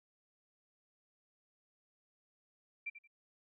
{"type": "tone with echo", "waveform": "sine", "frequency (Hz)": 2355, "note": "D7", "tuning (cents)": 4, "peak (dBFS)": -37, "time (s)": [2.86, 2.9], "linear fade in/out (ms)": 10, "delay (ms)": 88, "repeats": 2, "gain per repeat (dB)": -12, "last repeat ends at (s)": 3.076, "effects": []}